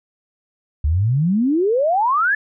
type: exponential sweep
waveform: sine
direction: up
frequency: 69 to 1760 Hz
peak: -14 dBFS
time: 0.84-2.35 s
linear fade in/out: 5 ms
effects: none